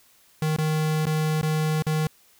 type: tone with dropouts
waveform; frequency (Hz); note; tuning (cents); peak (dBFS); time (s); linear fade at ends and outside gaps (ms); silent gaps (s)
square; 155.56; D#3; 0; -22; 0.42-2.07; 2; 0.564-0.584 / 1.056-1.067 / 1.414-1.429 / 1.823-1.866
effects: white hiss -58 dBFS RMS until 2.39 s